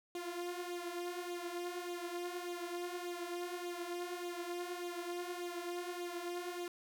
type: tone with flanger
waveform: sawtooth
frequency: 351.2 Hz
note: F4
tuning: 10 cents sharp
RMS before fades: -42 dBFS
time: 0.15-6.68 s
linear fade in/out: 2 ms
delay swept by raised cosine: 0.28 to 6.08 ms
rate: 1.7 Hz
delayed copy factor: +0.65
effects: none